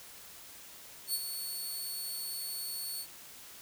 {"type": "tone with ADSR envelope", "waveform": "10% pulse", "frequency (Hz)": 4429, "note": "C#8", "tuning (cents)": -2, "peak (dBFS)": -22, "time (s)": [1.07, 3.07], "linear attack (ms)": 68, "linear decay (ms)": 44, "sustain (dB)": -8, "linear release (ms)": 69, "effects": ["white hiss -51 dBFS RMS until 3.61 s"]}